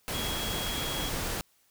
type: tone in noise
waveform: sine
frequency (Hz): 3304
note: G#7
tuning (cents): -10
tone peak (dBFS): -36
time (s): 0.14-1.09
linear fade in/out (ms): 0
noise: pink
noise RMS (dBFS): -33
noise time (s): 0.08-1.41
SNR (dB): -6
effects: white hiss -67 dBFS RMS until 1.7 s